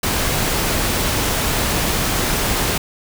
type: noise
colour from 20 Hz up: pink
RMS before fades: -19 dBFS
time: 0.03-2.78 s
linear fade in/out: 5 ms
effects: none